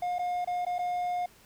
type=tone with dropouts; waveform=triangle; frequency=714 Hz; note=F5; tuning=38 cents sharp; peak=-26 dBFS; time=0.02-1.26 s; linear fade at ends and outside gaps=5 ms; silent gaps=0.185-0.192 / 0.447-0.473 / 0.651-0.665 / 0.784-0.79 s; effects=pink hiss -58 dBFS RMS until 1.45 s